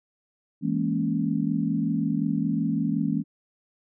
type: chord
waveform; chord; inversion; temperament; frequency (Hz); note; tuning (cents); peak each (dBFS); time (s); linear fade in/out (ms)
sine; A# half-diminished seventh; second; equal; 164.81 / 207.7 / 233.1 / 277.2; E3 / G#3 / A#3 / C#4; 0 / 0 / 0 / 0; -28; 0.61-3.24; 50
effects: none